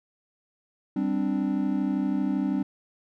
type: chord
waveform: triangle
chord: G suspended fourth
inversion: none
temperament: just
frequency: 196 / 261.3 / 294 Hz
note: G3 / C4 / D4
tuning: 0 / -2 / +2 cents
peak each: -26 dBFS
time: 0.96-2.63 s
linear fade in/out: 5 ms
effects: none